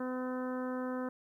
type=harmonic tone; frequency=254.2 Hz; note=C4; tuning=50 cents flat; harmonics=1 / 2 / 3 / 4 / 5 / 6 / 7; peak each=-36 / -39 / -49 / -46 / -47 / -49 / -55 dBFS; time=0-1.09 s; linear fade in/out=5 ms; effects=12-bit